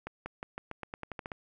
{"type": "accelerating click train", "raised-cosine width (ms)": 0.5, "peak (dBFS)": -23, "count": 12, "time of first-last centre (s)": [0.07, 1.318], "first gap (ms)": 190, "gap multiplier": 0.89, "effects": []}